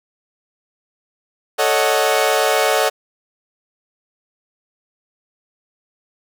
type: chord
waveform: sawtooth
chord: D# half-diminished seventh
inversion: second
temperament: equal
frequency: 440 / 554.4 / 622.3 / 740 Hz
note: A4 / C#5 / D#5 / F#5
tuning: 0 / 0 / 0 / 0 cents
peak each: -16 dBFS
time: 1.58-2.9 s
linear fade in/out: 20 ms
effects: none